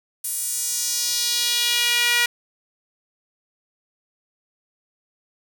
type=tone with high-pass filter sweep; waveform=sawtooth; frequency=479.9 Hz; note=B4; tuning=50 cents flat; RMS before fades=-22 dBFS; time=0.24-2.26 s; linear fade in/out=5 ms; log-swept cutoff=9900 to 2000 Hz; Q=1.8; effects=none